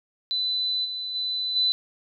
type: tone with level steps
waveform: sine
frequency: 4003 Hz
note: B7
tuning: 23 cents sharp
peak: -23 / -29 / -25 / -19 dBFS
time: 0.31-1.72 s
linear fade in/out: 0 ms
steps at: 0.84 / 1.14 / 1.55 s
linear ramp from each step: 20 ms
effects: none